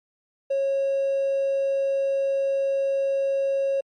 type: tone with hard clipping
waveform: triangle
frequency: 547 Hz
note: C#5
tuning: 23 cents flat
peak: -21 dBFS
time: 0.5-3.81 s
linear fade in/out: 10 ms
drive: 4 dB
effects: MP3 48 kbps